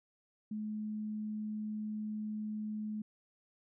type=tone; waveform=sine; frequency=213.5 Hz; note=G#3; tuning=48 cents sharp; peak=-36 dBFS; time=0.51-3.02 s; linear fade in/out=5 ms; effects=none